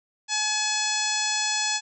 harmonic tone with a mistuned harmonic, 850 Hz, G#5, 40 cents sharp, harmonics 1 / 2 / 3 / 4 / 5 / 6 / 7 / 8 / 9, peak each -32 / -32 / -32 / -32 / -32 / -32 / -32 / -32 / -32 dBFS, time 0.28-1.81 s, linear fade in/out 50 ms, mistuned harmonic 8, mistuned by +33 cents, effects none

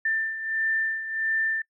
sine beating tone pair, 1783 / 1784.5 Hz, A6 / A6, +22 / +24 cents, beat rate 1.5 Hz, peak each -25 / -31 dBFS, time 0.05-1.62 s, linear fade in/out 5 ms, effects noise-tail reverb RT60 0.1 s tail -26 dB re dry

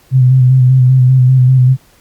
sine tone with vibrato, 128.6 Hz, C3, 30 cents flat, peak -4 dBFS, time 0.11-1.77 s, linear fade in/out 50 ms, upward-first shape square, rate 5.1 Hz, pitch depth 30 cents each way, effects pink hiss -48 dBFS RMS until 2 s + Opus 48 kbps

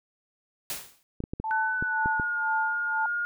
white noise with exponential decay, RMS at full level -30 dBFS, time 0.7-1.03 s, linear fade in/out 1 ms, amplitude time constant 71 ms
clicks, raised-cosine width 3 ms, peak -19 dBFS, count 7, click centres 1.204 / 1.239 / 1.335 / 1.4 / 1.825 / 2.059 / 2.198 s
sine tone with tremolo, 880 Hz, A5, in tune, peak -25 dBFS, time 1.44-3.06 s, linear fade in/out 2 ms, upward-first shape sine, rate 2 Hz, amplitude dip 90%
sine tone with pitch glide, 1500 to 1424 Hz, F#6 to F6, +23 to +33 cents, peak -26 dBFS, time 1.51-3.25 s, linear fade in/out 0 ms, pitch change -90 cents, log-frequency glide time 1.76-2.38 s
effects none

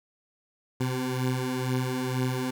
20% pulse beating tone pair, 126.6 / 128.7 Hz, B2 / C3, +43 / -28 cents, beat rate 2.1 Hz, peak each -27 / -23 dBFS, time 0.8-2.51 s, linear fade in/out 10 ms, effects none

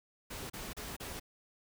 pink noise bursts, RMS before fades -43 dBFS, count 4, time 0.3-1.199 s, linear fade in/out 10 ms, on 200 ms, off 33 ms, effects none

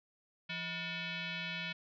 sine tone with frequency modulation, 170 Hz, F3, 46 cents flat, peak -37 dBFS, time 0.49-1.73 s, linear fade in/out 10 ms, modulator 805 Hz, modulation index 4.2, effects none

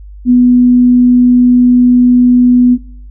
sine tone, 246.9 Hz, B3, in tune, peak -3 dBFS, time 0.25-2.78 s, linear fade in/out 50 ms, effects noise-tail reverb RT60 0.5 s tail -17 dB re dry + added 50 Hz sine -28 dBFS peak until 3.1 s

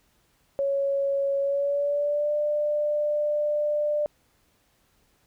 sine tone with pitch glide, 555 to 594.8 Hz, C#5 to D5, +2 to +22 cents, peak -22 dBFS, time 0.59-4.06 s, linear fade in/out 0 ms, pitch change +120 cents, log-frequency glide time 1.4-2.33 s, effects pink hiss -66 dBFS RMS until 5.26 s

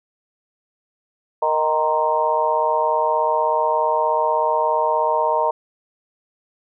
harmonic tone with a mistuned harmonic, 155.56 Hz, D#3, in tune, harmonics 3 / 4 / 5 / 6 / 7, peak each -25 / -21 / -28 / -19 / -26 dBFS, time 1.42-5.51 s, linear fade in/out 5 ms, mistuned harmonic 7, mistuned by -63 cents, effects none

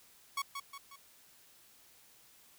sawtooth tone with echo, 1113 Hz, C#6, 7 cents sharp, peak -29 dBFS, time 0.37-0.42 s, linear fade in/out 5 ms, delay 180 ms, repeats 3, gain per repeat -6 dB, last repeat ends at 0.96 s, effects white hiss -62 dBFS RMS until 2.58 s

